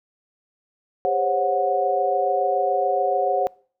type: tone cluster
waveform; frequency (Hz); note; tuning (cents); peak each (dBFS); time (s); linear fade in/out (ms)
sine; 400.6 / 519 / 546 / 732; G4 / C5 / C#5 / F#5; +38 / -14 / -26 / -19; -27 / -28 / -23 / -21; 1.05-3.47; 0
effects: noise-tail reverb RT60 0.5 s tail -25 dB re dry